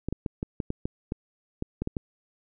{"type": "clicks", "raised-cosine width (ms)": 3, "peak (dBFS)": -16, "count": 12, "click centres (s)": [0.086, 0.126, 0.262, 0.429, 0.602, 0.704, 0.855, 1.121, 1.624, 1.82, 1.874, 1.968], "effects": []}